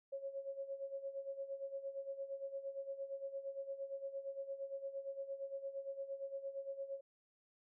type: tone with tremolo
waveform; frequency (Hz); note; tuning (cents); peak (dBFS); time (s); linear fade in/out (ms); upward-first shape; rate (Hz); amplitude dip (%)
sine; 548; C#5; -20; -39; 0.12-7.01; 10; sine; 8.7; 75
effects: none